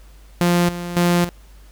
sawtooth tone with tremolo, 174.61 Hz, F3, in tune, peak -10 dBFS, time 0.41-1.29 s, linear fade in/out 0 ms, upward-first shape square, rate 1.8 Hz, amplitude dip 75%, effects added 50 Hz sine -42 dBFS peak until 1.71 s + pink hiss -53 dBFS RMS until 1.71 s

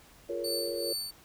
sine chord, Bb minor seventh, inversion second, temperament just, 349.6 / 419.5 / 466.2 / 559.4 Hz, F4 / Ab4 / Bb4 / Db5, +2 / +17 / 0 / +16 cents, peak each -37 / -42 / -36 / -36 dBFS, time 0.29-0.93 s, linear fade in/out 5 ms
sawtooth tone with tremolo, 4500 Hz, C#8, 25 cents sharp, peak -28 dBFS, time 0.44-1.11 s, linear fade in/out 5 ms, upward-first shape triangle, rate 2.5 Hz, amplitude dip 80%
effects pink hiss -57 dBFS RMS until 1.24 s

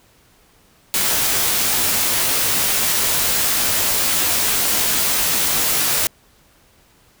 white noise with comb filter, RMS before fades -18 dBFS, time 0.94-6.07 s, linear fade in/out 0 ms, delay 16 ms, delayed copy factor -0.55, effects pink hiss -54 dBFS RMS until 7.2 s

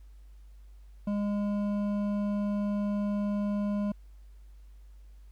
triangle tone with hard clipping, 204.7 Hz, G#3, 25 cents flat, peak -29 dBFS, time 1.07-3.92 s, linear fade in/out 5 ms, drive 13 dB, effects added 50 Hz sine -48 dBFS peak until 5.31 s + pink hiss -71 dBFS RMS until 5.31 s

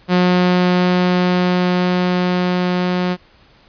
sawtooth tone with level ramp, 180.2 Hz, F#3, 45 cents flat, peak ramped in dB -7 to -12 dBFS, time 0.08-3.17 s, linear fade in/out 50 ms, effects pink hiss -50 dBFS RMS until 3.68 s + resampled to 11025 Hz

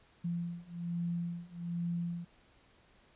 sine beating tone pair, 171.1 / 172.3 Hz, F3 / F3, -35 / -23 cents, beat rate 1.2 Hz, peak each -38 / -37 dBFS, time 0.24-2.25 s, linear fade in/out 10 ms, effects pink hiss -65 dBFS RMS until 3.15 s + resampled to 8000 Hz

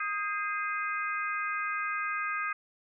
harmonic tone with a mistuned harmonic, 415.3 Hz, G#4, in tune, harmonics 3 / 4 / 5 / 6, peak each -33 / -35 / -37 / -39 dBFS, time 0-2.53 s, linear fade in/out 5 ms, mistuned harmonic 4, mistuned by -57 cents, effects none

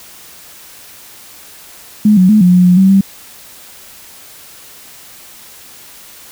sine tone with pitch steps, 211.5 / 184.2 / 213.9 / 179.2 / 180.4 / 179.3 / 191.1 / 194.6 Hz, G#3 / F#3 / A3 / F3 / F#3 / F3 / G3 / G3, +32 / -7 / -49 / +45 / -44 / +46 / -44 / -12 cents, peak -4 dBFS, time 2.05-3.01 s, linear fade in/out 5 ms, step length 120 ms, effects white hiss -37 dBFS RMS until 6.31 s

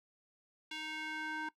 square tone with band-pass filter sweep, 311.1 Hz, D#4, in tune, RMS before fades -41 dBFS, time 0.71-1.49 s, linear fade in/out 5 ms, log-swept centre 2900 to 1300 Hz, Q 2, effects noise-tail reverb RT60 0.1 s tail -19 dB re dry

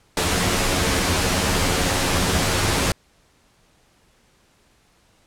pink noise with comb filter, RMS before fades -20 dBFS, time 0.17-2.92 s, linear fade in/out 2 ms, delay 11 ms, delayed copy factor +0.55, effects pink hiss -59 dBFS RMS until 5.26 s + low-pass 10000 Hz 12 dB/octave

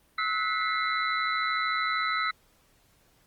sine tone cluster, 1292 / 1478 / 1982 / 2115 / 3980 Hz, E6 / F#6 / B6 / C7 / B7, -35 / -2 / +6 / +18 / +13 cents, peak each -28 / -35 / -33 / -34 / -35 dBFS, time 0.18-2.31 s, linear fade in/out 5 ms, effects pink hiss -64 dBFS RMS until 3.26 s + Opus 32 kbps

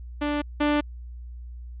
sawtooth tone pair in turn, 293.7 / 294.9 Hz, D4 / D4, 0 / +7 cents, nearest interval unison, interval 7 cents, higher second, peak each -20 / -16 dBFS, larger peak second, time 0.21-0.42 / 0.6-0.81 s, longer neither, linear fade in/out 10 ms, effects added 60 Hz sine -36 dBFS peak until 1.8 s + resampled to 8000 Hz

